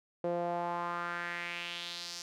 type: tone with band-pass filter sweep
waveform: sawtooth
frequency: 173.1 Hz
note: F3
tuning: 15 cents flat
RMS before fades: -37 dBFS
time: 0.24-2.22 s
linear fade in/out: 2 ms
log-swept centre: 500 to 5600 Hz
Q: 3
effects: none